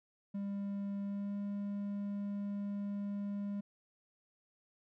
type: tone with pitch glide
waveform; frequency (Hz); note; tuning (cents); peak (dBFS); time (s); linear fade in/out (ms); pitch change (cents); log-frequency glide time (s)
triangle; 199.9 to 202.2; G3 to G#3; +34 to -46; -34; 0.34-3.61; 10; +20; 1.02-1.38
effects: none